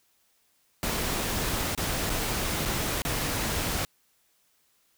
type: noise with dropouts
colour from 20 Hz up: pink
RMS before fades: -29 dBFS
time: 0.83-3.85 s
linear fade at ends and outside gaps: 1 ms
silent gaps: 1.75-1.776 / 2.096-2.1 / 2.653-2.657 / 3.02-3.05 s
effects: white hiss -68 dBFS RMS until 4.97 s